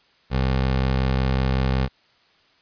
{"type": "tone", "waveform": "20% pulse", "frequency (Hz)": 65.41, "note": "C2", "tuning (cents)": 0, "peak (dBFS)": -14, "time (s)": [0.3, 1.89], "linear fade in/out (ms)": 50, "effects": ["white hiss -59 dBFS RMS until 2.61 s", "resampled to 11025 Hz"]}